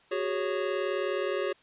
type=chord; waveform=square; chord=F# suspended second; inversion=none; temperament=equal with one note detuned; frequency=370 / 409.6 / 554.4 Hz; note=F#4 / G#4 / C#5; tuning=0 / -24 / 0 cents; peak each=-33 dBFS; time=0.11-1.53 s; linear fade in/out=10 ms; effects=white hiss -61 dBFS RMS until 1.62 s + resampled to 8000 Hz